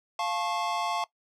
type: chord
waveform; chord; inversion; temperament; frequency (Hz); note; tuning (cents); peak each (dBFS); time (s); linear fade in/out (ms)
square; F augmented; none; just; 698.5 / 873.1 / 1091.3; F5 / A5 / C#6; 0 / -14 / -27; -33; 0.19-1.04; 2
effects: noise-tail reverb RT60 0.1 s tail -19 dB re dry + low-pass 7000 Hz 12 dB/octave